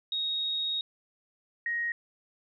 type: tone pair in turn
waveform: sine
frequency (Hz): 3757 / 1878.5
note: A#7 / A#6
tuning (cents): +13 / +13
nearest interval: octave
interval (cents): 1200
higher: first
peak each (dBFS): -28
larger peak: neither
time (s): 0.12-0.81 / 1.66-1.92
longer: first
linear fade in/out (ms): 2
effects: none